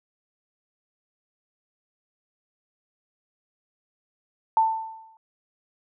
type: tone with exponential decay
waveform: sine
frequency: 890 Hz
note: A5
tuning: 20 cents sharp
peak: -14 dBFS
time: 4.57-5.17 s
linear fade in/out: 1 ms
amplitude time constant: 130 ms
effects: none